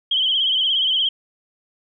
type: tone with vibrato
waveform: sine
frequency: 3136 Hz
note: G7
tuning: in tune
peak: -16 dBFS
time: 0.11-1.09 s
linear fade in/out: 5 ms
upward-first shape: sine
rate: 17 Hz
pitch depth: 75 cents each way
effects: none